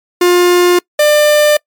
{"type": "tone pair in turn", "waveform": "45% pulse", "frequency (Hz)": [354.8, 596.7], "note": ["F4", "D5"], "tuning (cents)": [27, 27], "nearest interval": "major sixth", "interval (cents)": 900, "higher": "second", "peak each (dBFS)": -6, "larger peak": "neither", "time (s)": [[0.21, 0.79], [0.99, 1.57]], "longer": "neither", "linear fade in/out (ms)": 5, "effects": ["noise-tail reverb RT60 0.1 s tail -26 dB re dry", "MP3 96 kbps"]}